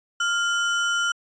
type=tone with sample-and-hold; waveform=sine; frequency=1396.9 Hz; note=F6; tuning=in tune; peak=-20 dBFS; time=0.2-1.12 s; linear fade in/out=5 ms; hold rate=4410 Hz; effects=resampled to 16000 Hz

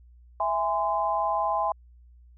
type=chord; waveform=sine; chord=E augmented; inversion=none; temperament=just; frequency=659.3 / 824.1 / 1030.1 Hz; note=E5 / G#5 / B#5; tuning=0 / -14 / -27 cents; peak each=-29 / -27 / -27 dBFS; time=0.4-1.72 s; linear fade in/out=2 ms; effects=added 60 Hz sine -50 dBFS peak until 2.37 s

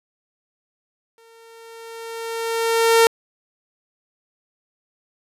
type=tone with exponential growth; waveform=sawtooth; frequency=456.7 Hz; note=A#4; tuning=36 cents flat; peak=-6 dBFS; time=1.18-3.07 s; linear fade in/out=1 ms; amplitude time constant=410 ms; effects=resampled to 32000 Hz

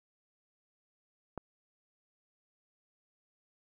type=click; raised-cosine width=1 ms; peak=-24 dBFS; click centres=1.377 s; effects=11-bit

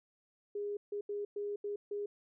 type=tone bursts at uneven times; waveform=sine; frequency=410 Hz; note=G#4; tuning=22 cents flat; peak=-35 dBFS; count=6; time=0.55-0.77 / 0.92-1.01 / 1.09-1.25 / 1.36-1.56 / 1.64-1.76 / 1.91-2.06 s; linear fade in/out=5 ms; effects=none

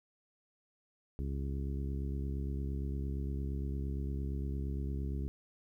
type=harmonic tone; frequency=68.7 Hz; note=C#2; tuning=15 cents flat; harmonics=1 / 2 / 3 / 4 / 5 / 6; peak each=-35 / -41 / -45 / -47 / -49 / -51 dBFS; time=1.19-5.28 s; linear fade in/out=0 ms; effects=12-bit

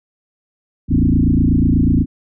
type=tone with frequency modulation; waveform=sine; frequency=164.81 Hz; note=E3; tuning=in tune; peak=-10 dBFS; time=0.88-2.06 s; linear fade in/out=50 ms; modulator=28.2 Hz; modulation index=4.4; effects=none

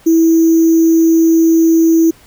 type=tone with sample-and-hold; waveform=sine; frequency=327.9 Hz; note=E4; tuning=9 cents flat; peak=-6 dBFS; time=0.06-2.11 s; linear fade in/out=10 ms; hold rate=6300 Hz; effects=pink hiss -45 dBFS RMS until 2.26 s

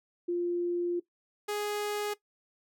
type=tone pair in turn; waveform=sine / sawtooth; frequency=349.2 / 415.6 Hz; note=F4 / G#4; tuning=0 / +1 cents; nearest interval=minor third; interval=301 cents; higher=second; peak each=-27 dBFS; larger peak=neither; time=0.28-1 / 1.48-2.14 s; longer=first; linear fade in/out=10 ms; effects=noise-tail reverb RT60 0.1 s tail -17 dB re dry

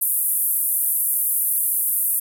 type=band-pass noise; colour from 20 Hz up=white; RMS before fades=-21 dBFS; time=0.01-2.2 s; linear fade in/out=10 ms; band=9900 to 14000 Hz; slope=48 dB/octave; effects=none

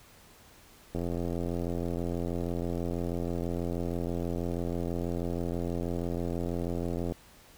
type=click train; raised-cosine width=2 ms; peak=-20 dBFS; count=533; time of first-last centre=0.95-7.122 s; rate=86.2 Hz; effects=pink hiss -56 dBFS RMS until 7.57 s

